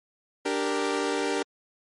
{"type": "chord", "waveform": "sawtooth", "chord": "G minor", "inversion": "second", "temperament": "equal", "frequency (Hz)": [293.7, 392, 466.2], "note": ["D4", "G4", "Bb4"], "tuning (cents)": [0, 0, 0], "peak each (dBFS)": [-26, -25, -26], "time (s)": [0.45, 1.43], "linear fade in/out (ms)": 10, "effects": ["low-pass 9000 Hz 12 dB/octave", "MP3 48 kbps"]}